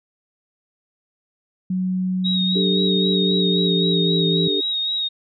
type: tone with pitch glide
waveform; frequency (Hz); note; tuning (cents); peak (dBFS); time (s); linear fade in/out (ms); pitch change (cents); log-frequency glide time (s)
sine; 185 to 168.67; F#3 to E3; 0 to +40; -19; 1.7-4.48; 5; -160; 3.22-4.22
type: tone with vibrato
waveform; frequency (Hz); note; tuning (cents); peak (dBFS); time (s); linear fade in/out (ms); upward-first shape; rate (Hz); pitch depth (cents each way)
sine; 3774; A#7; +21; -20; 2.24-5.09; 20; sine; 3.8; 32
type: chord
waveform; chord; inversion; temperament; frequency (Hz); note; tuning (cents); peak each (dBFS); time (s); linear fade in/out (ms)
sine; D suspended fourth; none; equal; 293.7 / 392 / 440; D4 / G4 / A4; 0 / 0 / 0; -26 / -23 / -27; 2.55-4.61; 10
effects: none

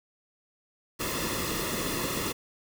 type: noise with comb filter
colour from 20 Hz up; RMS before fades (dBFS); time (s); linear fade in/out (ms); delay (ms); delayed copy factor
pink; -31; 0.99-2.33; 20; 1.3; -0.65
effects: none

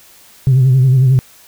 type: tone with vibrato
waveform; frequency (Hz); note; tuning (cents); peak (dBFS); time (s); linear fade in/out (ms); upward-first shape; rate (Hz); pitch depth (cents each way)
sine; 130.4; C3; -5; -5; 0.47-1.19; 0; sine; 11; 65
effects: tanh soft clip ceiling -4 dBFS + white hiss -44 dBFS RMS until 1.47 s

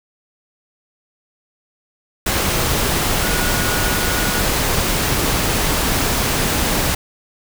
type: tone in noise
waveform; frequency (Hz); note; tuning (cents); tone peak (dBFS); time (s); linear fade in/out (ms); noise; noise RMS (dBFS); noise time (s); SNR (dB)
sine; 1453; F#6; -32; -26; 3.23-4.41; 5; pink; -18; 2.26-6.95; -11
effects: none

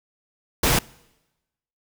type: noise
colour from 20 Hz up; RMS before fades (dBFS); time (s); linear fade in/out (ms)
pink; -19; 0.63-0.79; 5
effects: noise-tail reverb RT60 1.0 s tail -24 dB re dry

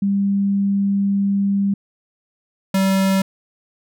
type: tone pair in turn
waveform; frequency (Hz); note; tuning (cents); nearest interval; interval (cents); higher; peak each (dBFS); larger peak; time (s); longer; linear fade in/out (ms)
sine / square; 198.7 / 192.49; G3 / G3; +24 / -31; minor second; 55; first; -15; neither; 0.02-1.74 / 2.74-3.22; first; 5
effects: none

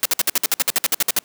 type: noise bursts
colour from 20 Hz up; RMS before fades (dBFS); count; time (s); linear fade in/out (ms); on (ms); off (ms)
white; -17; 15; 0.03-1.188; 0; 24; 57
effects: pink hiss -53 dBFS RMS until 1.24 s + high-pass 200 Hz 12 dB/octave

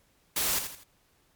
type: noise with echo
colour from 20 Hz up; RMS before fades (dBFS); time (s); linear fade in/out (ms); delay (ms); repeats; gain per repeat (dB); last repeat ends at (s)
white; -28; 0.36-0.59; 5; 82; 3; -8; 0.836
effects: pink hiss -67 dBFS RMS until 1.35 s + MP3 96 kbps

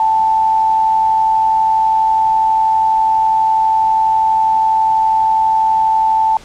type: tone pair together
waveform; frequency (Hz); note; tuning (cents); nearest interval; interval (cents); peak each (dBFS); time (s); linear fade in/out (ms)
sine; 787.8 / 880; G5 / A5; +8 / 0; major second; 192; -22 / -10; 0-6.37; 2
effects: pink hiss -39 dBFS RMS until 6.44 s + low-pass 7000 Hz 12 dB/octave

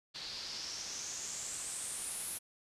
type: noise with low-pass filter sweep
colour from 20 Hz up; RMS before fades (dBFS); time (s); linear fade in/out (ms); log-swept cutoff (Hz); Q
white; -42; 0.14-2.39; 20; 4300 to 11000; 4.9
effects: resampled to 32000 Hz

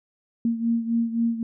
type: beating tone pair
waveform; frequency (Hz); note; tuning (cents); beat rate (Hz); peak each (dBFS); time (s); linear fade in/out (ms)
sine; 230.4 / 234.2; A#3 / A#3; -20 / +8; 3.8; -22 / -27; 0.45-1.43; 2
effects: none

